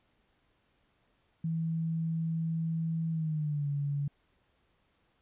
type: tone with pitch glide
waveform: sine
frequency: 163.2 to 142.9 Hz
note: E3 to D3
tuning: -17 to -47 cents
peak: -29 dBFS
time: 1.44-4.08 s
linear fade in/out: 5 ms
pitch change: -230 cents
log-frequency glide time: 3.11-3.68 s
effects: pink hiss -72 dBFS RMS until 5.21 s + resampled to 8000 Hz